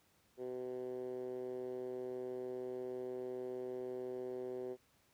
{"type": "tone with band-pass filter", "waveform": "10% pulse", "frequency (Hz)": 126.3, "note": "B2", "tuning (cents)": 39, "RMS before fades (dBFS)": -43, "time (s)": [0.37, 4.77], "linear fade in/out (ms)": 50, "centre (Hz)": 410, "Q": 4.7, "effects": ["pink hiss -72 dBFS RMS until 5.13 s", "high-pass 60 Hz 12 dB/octave"]}